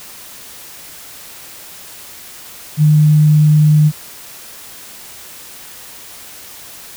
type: tone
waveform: sine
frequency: 151.6 Hz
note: D#3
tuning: 45 cents flat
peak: -6 dBFS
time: 2.77-3.92 s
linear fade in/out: 50 ms
effects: white hiss -35 dBFS RMS until 6.96 s